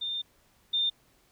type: tone pair in turn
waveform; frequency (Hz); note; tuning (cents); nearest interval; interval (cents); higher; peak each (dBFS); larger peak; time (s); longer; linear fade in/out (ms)
sine; 3612 / 3612; A7 / A7; +45 / +45; unison; 0; neither; -30 / -24; second; 0.01-0.22 / 0.73-0.9; first; 10
effects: pink hiss -65 dBFS RMS until 1.31 s